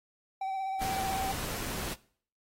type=tone with vibrato; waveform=triangle; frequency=770 Hz; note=G5; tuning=31 cents flat; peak=-29 dBFS; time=0.41-1.32 s; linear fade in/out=5 ms; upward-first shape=sine; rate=16 Hz; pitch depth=23 cents each way
type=noise; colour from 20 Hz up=pink; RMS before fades=-37 dBFS; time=0.8-1.95 s; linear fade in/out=20 ms
effects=noise-tail reverb RT60 0.5 s tail -20 dB re dry + AAC 48 kbps